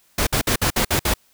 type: noise bursts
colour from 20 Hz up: pink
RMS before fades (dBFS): -19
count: 7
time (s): 0.18-1.139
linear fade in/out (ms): 5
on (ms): 89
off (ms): 56
effects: white hiss -59 dBFS RMS until 1.33 s